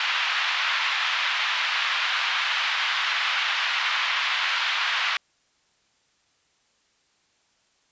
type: band-pass noise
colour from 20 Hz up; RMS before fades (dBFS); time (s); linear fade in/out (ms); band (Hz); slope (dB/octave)
white; -25; 0-5.17; 2; 990 to 3400; 24
effects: white hiss -66 dBFS RMS until 7.91 s + resampled to 16000 Hz